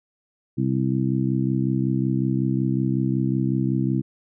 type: harmonic tone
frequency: 65.41 Hz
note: C2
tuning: in tune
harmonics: 2 / 3 / 4 / 5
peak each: -23 / -25 / -26 / -27 dBFS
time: 0.57-4.02 s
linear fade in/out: 20 ms
effects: none